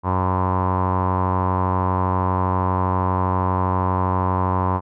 sawtooth tone with low-pass filter, 92.5 Hz, F#2, in tune, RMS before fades -20 dBFS, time 0.03-4.81 s, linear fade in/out 50 ms, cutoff 1000 Hz, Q 7.6, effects none

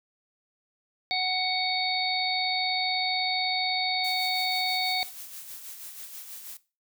harmonic tone, 744 Hz, F#5, 9 cents sharp, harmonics 1 / 3 / 5 / 6, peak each -30 / -30 / -30 / -30 dBFS, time 1.11-5.03 s, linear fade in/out 0 ms
blue noise with tremolo, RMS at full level -40 dBFS, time 4.04-6.57 s, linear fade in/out 2 ms, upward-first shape sine, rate 6.2 Hz, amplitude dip 45%
effects noise-tail reverb RT60 0.3 s tail -17 dB re dry

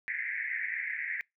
white band-pass noise, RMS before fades -35 dBFS, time 0.08-1.21 s, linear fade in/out 0 ms, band 1700 to 2200 Hz, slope 96 dB/octave, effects noise-tail reverb RT60 0.2 s tail -26 dB re dry

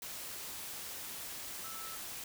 sine tone in noise, 1313 Hz, E6, 7 cents flat, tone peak -48 dBFS, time 1.64-1.96 s, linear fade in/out 2 ms, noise white, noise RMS -44 dBFS, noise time 0.02-2.24 s, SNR -7 dB, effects none

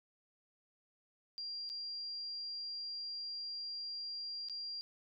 sine tone with dropouts, 4765 Hz, D8, 24 cents sharp, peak -40 dBFS, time 1.38-4.81 s, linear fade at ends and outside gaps 0 ms, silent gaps 1.692-1.699 / 4.486-4.497 s, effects none

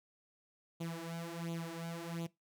sawtooth tone with flanger, 167.2 Hz, E3, 25 cents sharp, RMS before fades -42 dBFS, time 0.8-2.27 s, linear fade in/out 10 ms, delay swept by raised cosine 0.28 to 4.68 ms, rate 1.4 Hz, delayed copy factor +0.8, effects noise-tail reverb RT60 0.2 s tail -21 dB re dry

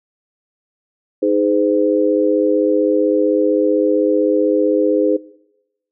sine chord, Ab major, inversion second, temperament equal with one note detuned, 311.1 / 415.3 / 511 Hz, Eb4 / Ab4 / C5, 0 / 0 / -41 cents, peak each -17 dBFS, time 1.22-5.17 s, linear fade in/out 10 ms, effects noise-tail reverb RT60 0.9 s tail -21 dB re dry

